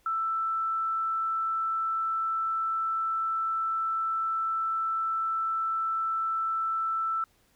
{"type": "tone", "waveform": "sine", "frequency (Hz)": 1326, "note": "E6", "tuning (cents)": 10, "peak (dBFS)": -26, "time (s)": [0.06, 7.24], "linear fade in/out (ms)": 2, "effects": ["pink hiss -66 dBFS RMS until 7.55 s"]}